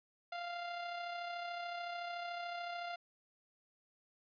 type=tone with amplitude modulation; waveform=sawtooth; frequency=696 Hz; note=F5; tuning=6 cents flat; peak=-35 dBFS; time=0.32-2.96 s; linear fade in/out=5 ms; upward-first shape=sine; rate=33.7 Hz; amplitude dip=35%; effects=resampled to 11025 Hz